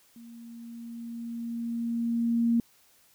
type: tone with level ramp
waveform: sine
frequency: 233.1 Hz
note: A#3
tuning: in tune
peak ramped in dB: -45 to -20 dBFS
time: 0.16-2.6 s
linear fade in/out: 2 ms
effects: white hiss -62 dBFS RMS until 3.14 s